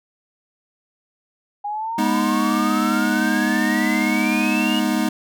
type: exponential sweep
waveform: sine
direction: up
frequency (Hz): 814 to 2900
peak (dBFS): -23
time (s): 1.64-4.8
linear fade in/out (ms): 10
type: chord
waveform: square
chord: G# minor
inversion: none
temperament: equal with one note detuned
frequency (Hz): 207.7 / 243.1 / 311.1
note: G#3 / B3 / D#4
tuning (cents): 0 / -27 / 0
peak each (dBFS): -23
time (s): 1.98-5.09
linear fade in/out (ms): 5
effects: none